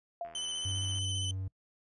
sine tone with exponential decay, 687 Hz, F5, 29 cents flat, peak -32 dBFS, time 0.21-0.43 s, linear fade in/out 2 ms, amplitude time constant 47 ms
click train, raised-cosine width 0.5 ms, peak -38 dBFS, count 60, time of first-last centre 0.25-0.986 s, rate 80.2 Hz
sawtooth tone with vibrato, 3034 Hz, F#7, 43 cents sharp, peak -31 dBFS, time 0.35-1.31 s, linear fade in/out 2 ms, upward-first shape square, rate 15 Hz, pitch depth 20 cents each way
triangle tone with pitch glide, 96.4 to 94.96 Hz, G2 to F#2, -28 to +45 cents, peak -32 dBFS, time 0.65-1.48 s, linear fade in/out 5 ms, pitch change -27 cents, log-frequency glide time 1-1.33 s
effects noise-tail reverb RT60 0.1 s tail -24 dB re dry + resampled to 24000 Hz

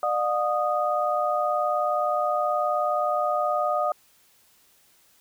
sine tone cluster, 599 / 718 / 1239 Hz, D5 / F5 / D#6, +34 / +48 / -8 cents, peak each -26 dBFS, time 0.03-3.92 s, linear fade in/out 2 ms, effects white hiss -60 dBFS RMS until 5.2 s

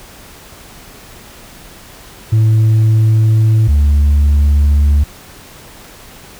sine tone pair in turn, 110 / 72.51 Hz, A2 / D2, 0 / -22 cents, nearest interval perfect fifth, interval 722 cents, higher first, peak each -4 dBFS, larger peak neither, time 2.32-3.68 / 3.68-5.04 s, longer neither, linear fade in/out 10 ms, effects tanh soft clip ceiling -6 dBFS + pink hiss -37 dBFS RMS until 6.39 s

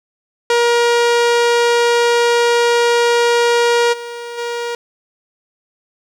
sawtooth tone with level steps, 474.3 Hz, A#4, 30 cents sharp, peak -7 / -22 / -16 dBFS, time 0.5-4.75 s, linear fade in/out 2 ms, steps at 3.92 / 4.37 s, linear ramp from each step 20 ms, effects low-pass 7000 Hz 12 dB/octave + 8-bit

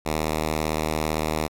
5% pulse tone, 77.78 Hz, D#2, in tune, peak -12 dBFS, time 0.05-1.48 s, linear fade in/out 20 ms, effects AAC 64 kbps

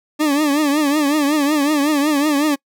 40% pulse tone with vibrato, 293.6 Hz, D4, in tune, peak -13 dBFS, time 0.19-2.56 s, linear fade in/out 20 ms, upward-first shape triangle, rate 5.4 Hz, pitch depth 120 cents each way, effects noise-tail reverb RT60 0.1 s tail -25 dB re dry

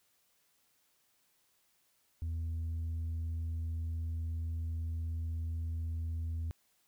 sine tone, 81.9 Hz, E2, 11 cents flat, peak -31 dBFS, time 2.22-6.51 s, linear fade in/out 0 ms, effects tanh soft clip ceiling -33 dBFS + white hiss -73 dBFS RMS until 6.87 s

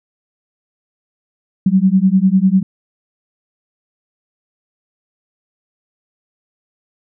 sine beating tone pair, 185 / 195 Hz, F#3 / G3, 0 / -9 cents, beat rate 10 Hz, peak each -12 dBFS, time 1.66-2.63 s, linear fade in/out 5 ms, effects none

